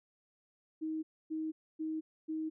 sine tone bursts, 315.4 Hz, D#4, 24 cents sharp, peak -34 dBFS, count 4, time 0.81-2.5 s, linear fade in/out 20 ms, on 220 ms, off 270 ms, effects none

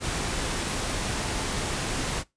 sine tone in noise, 873 Hz, A5, 14 cents flat, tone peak -40 dBFS, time 1.21-1.48 s, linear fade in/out 50 ms, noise pink, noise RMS -29 dBFS, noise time 0-2.24 s, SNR -14 dB, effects noise-tail reverb RT60 0.2 s tail -21 dB re dry + resampled to 22050 Hz

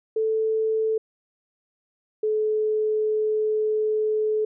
sine tone pair in turn, 440 / 430.4 Hz, A4 / A4, 0 / -38 cents, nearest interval unison, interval 38 cents, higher first, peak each -20 / -20 dBFS, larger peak neither, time 0.16-0.98 / 2.23-4.45 s, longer second, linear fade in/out 5 ms, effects none

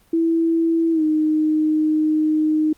sine tone with pitch glide, 329.6 to 309.3 Hz, E4 to D#4, 0 to -10 cents, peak -15 dBFS, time 0.13-2.73 s, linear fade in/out 5 ms, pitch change -110 cents, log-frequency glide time 0.92-1.03 s, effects pink hiss -57 dBFS RMS until 2.77 s + Opus 32 kbps

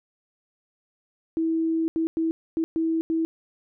sine tone bursts at uneven times, 325.2 Hz, E4, 23 cents flat, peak -21 dBFS, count 6, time 1.37-1.88 / 1.96-2.07 / 2.17-2.31 / 2.57-2.64 / 2.76-3.01 / 3.1-3.25 s, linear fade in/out 0 ms, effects none

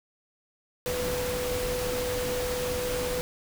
sine tone in noise, 496.5 Hz, B4, 9 cents sharp, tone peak -29 dBFS, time 0.86-3.21 s, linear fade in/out 0 ms, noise pink, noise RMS -33 dBFS, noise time 0.86-3.21 s, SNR +1 dB, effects none

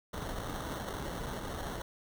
pink noise with sample-and-hold, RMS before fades -39 dBFS, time 0.13-1.82 s, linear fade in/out 5 ms, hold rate 2450 Hz, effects none

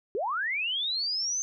sine linear sweep, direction up, 360 to 6320 Hz, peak -27 dBFS, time 0.15-1.42 s, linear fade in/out 0 ms, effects none

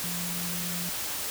sine tone in noise, 174.61 Hz, F3, in tune, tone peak -35 dBFS, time 0.04-0.89 s, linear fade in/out 0 ms, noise white, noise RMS -33 dBFS, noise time 0-1.3 s, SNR -5 dB, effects none

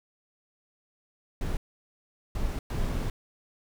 brown noise bursts at uneven times, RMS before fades -29 dBFS, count 3, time 1.41-1.57 / 2.35-2.59 / 2.7-3.1 s, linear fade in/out 2 ms, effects none

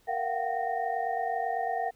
sine tone cluster, 465 / 689 / 719 / 767 / 1845 Hz, A#4 / F5 / F#5 / G5 / A#6, -4 / -24 / -50 / -38 / -18 cents, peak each -37 / -34 / -34 / -31 / -40 dBFS, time 0.07-1.91 s, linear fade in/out 20 ms, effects pink hiss -65 dBFS RMS until 1.95 s

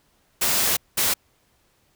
white noise bursts at uneven times, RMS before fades -21 dBFS, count 2, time 0.41-0.77 / 0.97-1.14 s, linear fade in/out 10 ms, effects pink hiss -64 dBFS RMS until 1.95 s

